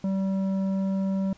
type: tone with tanh clipping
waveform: triangle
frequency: 192.8 Hz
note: G3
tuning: 28 cents flat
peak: -25 dBFS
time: 0.04-1.33 s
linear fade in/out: 2 ms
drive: 13 dB
effects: pink hiss -56 dBFS RMS until 1.37 s + resampled to 16000 Hz